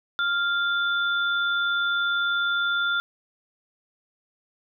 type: tone pair together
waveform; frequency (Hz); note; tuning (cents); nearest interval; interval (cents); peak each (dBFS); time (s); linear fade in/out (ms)
sine; 1396.9 / 3520; F6 / A7; 0 / 0; octave + major third; 1600; -22 / -29; 0.19-3; 0
effects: none